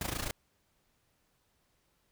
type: noise with amplitude modulation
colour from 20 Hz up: pink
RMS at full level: -33 dBFS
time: 0.01-0.31 s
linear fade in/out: 2 ms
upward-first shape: sine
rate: 27.9 Hz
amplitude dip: 80%
effects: pink hiss -74 dBFS RMS until 2.11 s